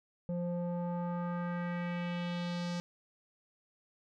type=tone with low-pass filter sweep; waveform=square; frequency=174.61 Hz; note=F3; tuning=in tune; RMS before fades=-36 dBFS; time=0.29-2.8 s; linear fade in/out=0 ms; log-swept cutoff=460 to 5600 Hz; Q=2; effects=none